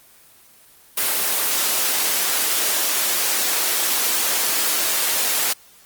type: high-pass noise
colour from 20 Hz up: white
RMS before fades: -20 dBFS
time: 0.97-5.53 s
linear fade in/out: 5 ms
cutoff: 320 Hz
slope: 12 dB/octave
effects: white hiss -50 dBFS RMS until 5.85 s + Opus 24 kbps